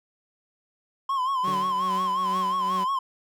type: tone with vibrato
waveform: triangle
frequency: 1053 Hz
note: C6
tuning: 11 cents sharp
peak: -21 dBFS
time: 1.09-2.99 s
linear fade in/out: 5 ms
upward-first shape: sine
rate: 5.6 Hz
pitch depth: 88 cents each way
type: tone with tremolo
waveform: sawtooth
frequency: 187.8 Hz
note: F#3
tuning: 26 cents sharp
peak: -27 dBFS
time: 1.43-2.85 s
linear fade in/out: 20 ms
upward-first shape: triangle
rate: 2.4 Hz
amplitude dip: 70%
type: tone with exponential decay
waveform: 20% pulse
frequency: 147.5 Hz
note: D3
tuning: 8 cents sharp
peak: -29 dBFS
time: 1.47-2.03 s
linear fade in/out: 5 ms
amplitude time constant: 120 ms
effects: none